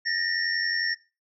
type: tone cluster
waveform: sine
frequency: 1798 / 1889 / 5460 Hz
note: A6 / A#6 / F8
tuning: +37 / +22 / -40 cents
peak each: -29 dBFS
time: 0.05-0.95 s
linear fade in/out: 20 ms
effects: noise-tail reverb RT60 0.3 s tail -19 dB re dry